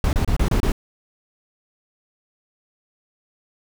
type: noise bursts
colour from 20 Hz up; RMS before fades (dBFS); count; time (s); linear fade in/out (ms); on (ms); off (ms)
brown; -18; 6; 0.04-0.72; 2; 90; 28
effects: none